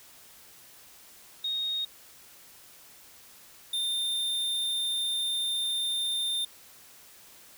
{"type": "tone pair in turn", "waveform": ["sine", "square"], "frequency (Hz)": [3729, 3614], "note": ["A#7", "A7"], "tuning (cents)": [0, 46], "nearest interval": "minor second", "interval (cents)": 54, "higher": "first", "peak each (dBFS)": -28, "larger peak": "neither", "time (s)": [[1.44, 1.85], [3.73, 6.45]], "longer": "second", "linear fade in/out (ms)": 5, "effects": ["white hiss -53 dBFS RMS until 7.57 s"]}